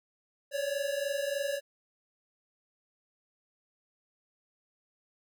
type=tone pair together; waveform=square; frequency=552 / 575.3 Hz; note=C#5 / D5; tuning=-7 / -36 cents; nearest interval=minor second; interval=71 cents; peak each=-34 / -34 dBFS; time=0.51-1.61 s; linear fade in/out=50 ms; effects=none